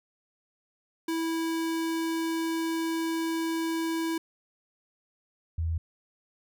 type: tone pair in turn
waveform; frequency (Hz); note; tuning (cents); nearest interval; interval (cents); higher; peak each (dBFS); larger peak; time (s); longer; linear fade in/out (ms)
square / sine; 327.6 / 81.9; E4 / E2; -11 / -11; 2 octaves; 2400; first; -28 / -26; second; 1.08-4.18 / 5.58-5.78; first; 5
effects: none